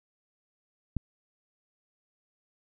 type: click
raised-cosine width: 5 ms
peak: -17 dBFS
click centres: 0.967 s
effects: none